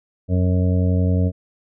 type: harmonic tone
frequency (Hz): 91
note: F#2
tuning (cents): -28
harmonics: 1 / 2 / 3 / 5 / 6 / 7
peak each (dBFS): -16 / -22 / -26 / -30 / -32 / -33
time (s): 0.28-1.32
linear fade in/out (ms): 50
effects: none